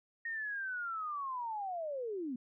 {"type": "linear sweep", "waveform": "sine", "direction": "down", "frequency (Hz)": [1864.7, 233.1], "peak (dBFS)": -36, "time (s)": [0.25, 2.36], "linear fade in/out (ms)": 5, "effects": []}